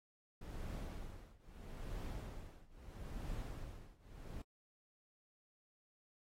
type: noise with tremolo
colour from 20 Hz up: brown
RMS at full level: -43 dBFS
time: 0.41-4.42 s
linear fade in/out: 5 ms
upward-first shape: triangle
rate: 0.77 Hz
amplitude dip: 95%
effects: AAC 48 kbps